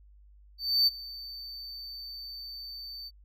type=tone with ADSR envelope; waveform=triangle; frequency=4563 Hz; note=C#8; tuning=49 cents sharp; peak=-18 dBFS; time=0.58-3.11 s; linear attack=290 ms; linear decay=25 ms; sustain=-20 dB; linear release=40 ms; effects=added 50 Hz sine -53 dBFS peak until 3.24 s